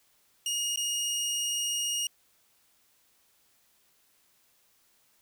20% pulse tone with dropouts, 2861 Hz, F7, 41 cents sharp, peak -23 dBFS, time 0.46-2.07 s, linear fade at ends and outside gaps 2 ms, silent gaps 0.76-0.773 s, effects white hiss -67 dBFS RMS until 5.21 s

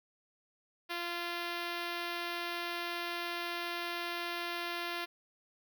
5% pulse tone with notch filter, 345.4 Hz, F4, 19 cents flat, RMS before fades -38 dBFS, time 0.89-5.06 s, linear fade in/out 20 ms, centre 8500 Hz, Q 0.69, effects none

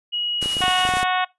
sine tone, 2902 Hz, F#7, 34 cents flat, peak -22 dBFS, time 0.12-0.88 s, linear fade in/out 20 ms
white noise with tremolo, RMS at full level -30 dBFS, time 0.41-1.04 s, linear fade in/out 10 ms, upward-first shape sine, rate 11 Hz, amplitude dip 25%
clicks, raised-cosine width 2 ms, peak -17 dBFS, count 11, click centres 0.427 / 0.459 / 0.568 / 0.607 / 0.639 / 0.681 / 0.852 / 0.89 / 0.938 / 0.97 / 1.03 s
harmonic tone, 367.7 Hz, F#4, 11 cents flat, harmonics 2 / 3 / 4 / 5 / 6 / 7 / 8 / 9 / 10, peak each -21 / -25 / -27 / -29 / -31 / -32 / -33 / -34 / -35 dBFS, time 0.61-1.25 s, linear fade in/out 10 ms
effects noise-tail reverb RT60 0.2 s tail -22 dB re dry + resampled to 24000 Hz

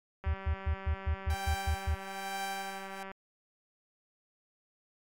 click train, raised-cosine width 0.5 ms, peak -29 dBFS, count 556, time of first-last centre 0.24-3.116 s, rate 193 Hz
sine tone bursts, 75.9 Hz, D#2, 42 cents flat, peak -26 dBFS, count 9, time 0.26-1.949 s, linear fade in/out 10 ms, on 81 ms, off 120 ms
sawtooth tone with tremolo, 784 Hz, G5, in tune, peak -30 dBFS, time 1.3-3.03 s, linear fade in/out 2 ms, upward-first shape triangle, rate 1.1 Hz, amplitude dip 85%
effects MP3 64 kbps

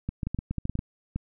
clicks, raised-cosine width 5 ms, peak -17 dBFS, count 12, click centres 0.09 / 0.232 / 0.27 / 0.346 / 0.389 / 0.51 / 0.583 / 0.654 / 0.696 / 0.754 / 0.791 / 1.16 s, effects none

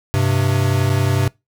square tone pair together, 99.06 / 130.1 Hz, G2 / C3, +19 / -9 cents, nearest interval perfect fourth, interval 472 cents, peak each -18 dBFS, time 0.14-1.28 s, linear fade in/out 0 ms, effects noise-tail reverb RT60 0.2 s tail -23 dB re dry

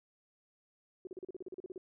sine tone bursts, 370 Hz, F#4, in tune, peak -40 dBFS, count 13, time 1.05-1.779 s, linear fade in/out 2 ms, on 21 ms, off 38 ms, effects none

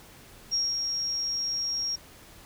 sine tone with ADSR envelope, 5588 Hz, F8, in tune, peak -23 dBFS, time 0.51-1.96 s, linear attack 27 ms, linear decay 210 ms, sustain -4 dB, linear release 10 ms, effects pink hiss -51 dBFS RMS until 2.45 s

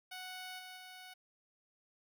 10% pulse tone with level steps, 740 Hz, F#5, in tune, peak -36 / -40 / -42 dBFS, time 0.11-1.14 s, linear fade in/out 10 ms, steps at 0.58 / 0.76 s, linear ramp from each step 20 ms, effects none

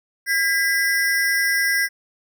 square ring-modulated tone, 1805 Hz, A6, 44 cents sharp, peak -15 dBFS, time 0.26-1.89 s, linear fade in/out 50 ms, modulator 183 Hz, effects none

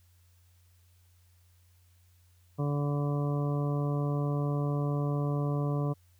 harmonic tone, 144.5 Hz, D3, 28 cents flat, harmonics 1 / 2 / 3 / 4 / 5 / 7 / 8, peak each -28 / -36 / -38 / -40 / -44 / -44 / -45 dBFS, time 2.58-5.94 s, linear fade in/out 20 ms, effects added 88 Hz sine -60 dBFS peak until 6.19 s + white hiss -70 dBFS RMS until 6.19 s

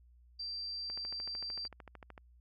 sine tone, 4699 Hz, D8, in tune, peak -38 dBFS, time 0.39-1.68 s, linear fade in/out 10 ms
click train, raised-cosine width 0.5 ms, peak -34 dBFS, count 18, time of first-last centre 0.9-2.178 s, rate 13.3 Hz
effects added 60 Hz sine -59 dBFS peak until 2.4 s

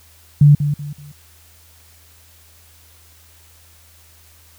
sine tone with echo, 145.8 Hz, D3, 12 cents flat, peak -5 dBFS, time 0.41-0.55 s, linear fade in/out 5 ms, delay 190 ms, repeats 3, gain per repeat -10 dB, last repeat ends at 1.12 s, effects added 81 Hz sine -50 dBFS peak until 4.58 s + white hiss -50 dBFS RMS until 4.58 s

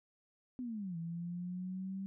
sine linear two-way sweep, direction down then up, 257.4 to 164.81 to 195.2 Hz, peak -38 dBFS, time 0.59-2.06 s, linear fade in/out 0 ms, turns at 0.97 s, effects none

